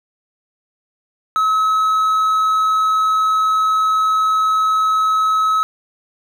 triangle tone with vibrato, 1286 Hz, E6, 43 cents flat, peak -11 dBFS, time 1.36-5.63 s, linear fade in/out 0 ms, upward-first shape sine, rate 20 Hz, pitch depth 8 cents each way, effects none

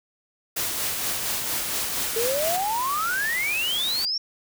white noise with tremolo, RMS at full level -26 dBFS, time 0.56-2.57 s, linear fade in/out 10 ms, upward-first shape sine, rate 4.3 Hz, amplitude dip 30%
sine exponential sweep, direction up, 440 to 5560 Hz, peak -23 dBFS, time 2.16-4.18 s, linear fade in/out 5 ms
white noise, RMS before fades -32 dBFS, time 2.54-4.05 s, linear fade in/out 0 ms
effects none

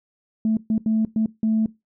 sine tone bursts at uneven times, 220 Hz, A3, in tune, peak -16 dBFS, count 5, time 0.45-0.57 / 0.7-0.78 / 0.86-1.05 / 1.16-1.26 / 1.43-1.66 s, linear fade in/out 2 ms, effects noise-tail reverb RT60 0.2 s tail -20 dB re dry + tanh soft clip ceiling -13 dBFS

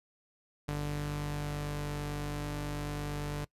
sawtooth tone pair together, 49.03 / 146.83 Hz, G1 / D3, +1 / 0 cents, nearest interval octave + perfect fifth, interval 1899 cents, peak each -35 / -31 dBFS, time 0.68-3.45 s, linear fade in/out 10 ms, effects noise-tail reverb RT60 0.1 s tail -22 dB re dry + resampled to 32000 Hz

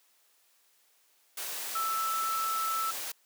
sine tone in noise, 1318.5 Hz, E6, in tune, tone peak -29 dBFS, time 1.75-2.91 s, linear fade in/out 5 ms, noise white, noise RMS -37 dBFS, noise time 1.37-3.12 s, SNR +5 dB, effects white hiss -67 dBFS RMS until 3.25 s + high-pass 400 Hz 12 dB/octave

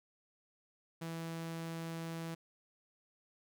sawtooth tone, 164.81 Hz, E3, in tune, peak -36 dBFS, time 1.01-2.35 s, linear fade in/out 10 ms, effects none

